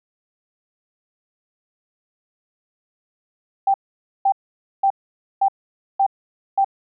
sine tone bursts, 784 Hz, G5, in tune, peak -13 dBFS, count 6, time 3.67-6.646 s, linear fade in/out 5 ms, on 71 ms, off 510 ms, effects none

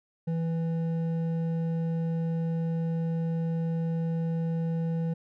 sine tone with hard clipping, 164.81 Hz, E3, in tune, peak -28 dBFS, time 0.27-5.14 s, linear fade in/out 10 ms, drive 7 dB, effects none

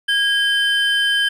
triangle tone pair together, 1636 / 3088 Hz, G#6 / G7, -26 / -27 cents, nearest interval major seventh, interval 1099 cents, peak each -16 dBFS, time 0.08-1.29 s, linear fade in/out 10 ms, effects none

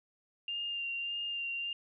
sine tone with vibrato, 2794 Hz, F7, in tune, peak -34 dBFS, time 0.48-1.73 s, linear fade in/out 2 ms, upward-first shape sine, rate 1.7 Hz, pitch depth 19 cents each way, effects none

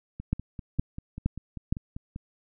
two click trains, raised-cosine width 5 ms, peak -12 / -24 dBFS, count 4 / 11, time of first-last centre 0.33-1.725 / 0.2-2.161 s, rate 2.15 / 5.1 Hz, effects none

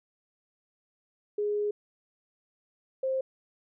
sine tone pair in turn, 415.3 / 527 Hz, G#4 / C5, 0 / +12 cents, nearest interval major third, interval 412 cents, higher second, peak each -26 dBFS, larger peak neither, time 1.38-1.71 / 3.03-3.21 s, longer first, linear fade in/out 5 ms, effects none

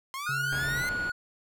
sawtooth linear sweep, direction up, 1046.5 to 2093 Hz, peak -30 dBFS, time 0.14-0.89 s, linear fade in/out 0 ms
triangle tone with pitch glide, 1444 to 1453.2 Hz, F#6 to F#6, -43 to -32 cents, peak -27 dBFS, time 0.26-1.12 s, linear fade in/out 10 ms, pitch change +11 cents, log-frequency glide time 0.55-0.99 s
triangle tone, 137.1 Hz, C#3, 19 cents flat, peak -33 dBFS, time 0.29-0.82 s, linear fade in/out 2 ms
pink low-pass noise, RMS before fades -39 dBFS, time 0.52-1.1 s, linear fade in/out 5 ms, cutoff 2400 Hz, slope 12 dB/octave
effects none

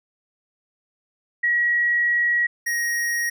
sine / square tone pair in turn, 1912 / 1882.4 Hz, A#6 / A#6, +43 / +16 cents, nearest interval unison, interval 27 cents, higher first, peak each -17 / -22 dBFS, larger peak first, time 1.43-2.47 / 2.66-3.3 s, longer first, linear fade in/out 10 ms, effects none

